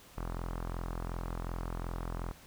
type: tone with low-pass filter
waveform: sawtooth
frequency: 42.73 Hz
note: F1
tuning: 37 cents flat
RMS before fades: -38 dBFS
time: 0.17-2.32 s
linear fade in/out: 10 ms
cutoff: 1200 Hz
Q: 2.4
effects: pink hiss -56 dBFS RMS until 2.46 s